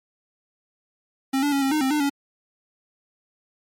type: tone with pitch steps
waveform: square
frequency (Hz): 268.1 / 289.1 / 277.3 / 269.8 / 306.4 / 264.3 / 299.8 / 281.5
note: C4 / D4 / C#4 / C#4 / D#4 / C4 / D4 / C#4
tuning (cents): +42 / -27 / +1 / -47 / -27 / +18 / +36 / +27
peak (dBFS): -20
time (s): 1.33-2.098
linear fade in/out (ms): 10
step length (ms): 96
effects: MP3 64 kbps